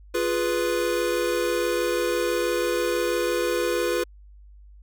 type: chord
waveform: square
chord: F diminished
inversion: none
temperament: equal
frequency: 349.2 / 415.3 / 493.9 Hz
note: F4 / Ab4 / Cb5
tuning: 0 / 0 / 0 cents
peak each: -27 / -30 / -26 dBFS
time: 0.14-4.04 s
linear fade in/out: 10 ms
effects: added 50 Hz sine -45 dBFS peak until 4.82 s

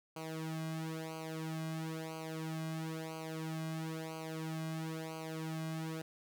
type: tone with flanger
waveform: sawtooth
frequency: 160 Hz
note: D#3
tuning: 49 cents sharp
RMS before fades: -41 dBFS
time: 0.16-6.02 s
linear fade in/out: 5 ms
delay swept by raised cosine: 0.55 to 2.25 ms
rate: 1 Hz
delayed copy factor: -0.85
effects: none

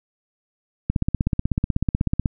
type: click train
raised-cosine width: 5 ms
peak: -7 dBFS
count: 23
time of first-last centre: 0.9-2.258 s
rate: 16.2 Hz
effects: none

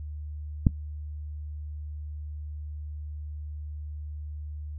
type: click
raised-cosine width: 5 ms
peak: -6 dBFS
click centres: 0.668 s
effects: noise-tail reverb RT60 0.1 s tail -18 dB re dry + added 75 Hz sine -34 dBFS peak until 4.78 s

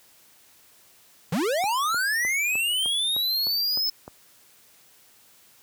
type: linear sweep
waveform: square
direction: up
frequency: 138.59 to 5274 Hz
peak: -23 dBFS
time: 1.32-3.9 s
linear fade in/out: 5 ms
type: click train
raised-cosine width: 1 ms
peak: -24 dBFS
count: 9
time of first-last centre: 1.64-4.079 s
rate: 3.28 Hz
effects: white hiss -56 dBFS RMS until 5.62 s + high-pass 60 Hz 12 dB/octave

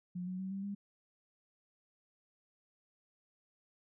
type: tone with pitch steps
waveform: sine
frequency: 179 / 184.25 / 189.64 / 195.2 / 200.9 Hz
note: F3 / F#3 / F#3 / G3 / G3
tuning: +43 / -7 / +43 / -7 / +43 cents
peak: -37 dBFS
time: 0.15-0.75 s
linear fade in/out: 10 ms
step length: 120 ms
effects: none

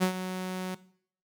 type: tone with ADSR envelope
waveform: sawtooth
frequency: 185 Hz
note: F#3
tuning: in tune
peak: -17 dBFS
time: 0-0.75 s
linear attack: 29 ms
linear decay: 95 ms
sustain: -11 dB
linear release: 8 ms
effects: noise-tail reverb RT60 0.6 s tail -18 dB re dry

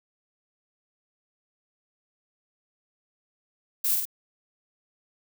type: noise with echo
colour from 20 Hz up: violet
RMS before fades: -25 dBFS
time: 3.84-3.95 s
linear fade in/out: 5 ms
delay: 52 ms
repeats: 2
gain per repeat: -3 dB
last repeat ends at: 4.054 s
effects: none

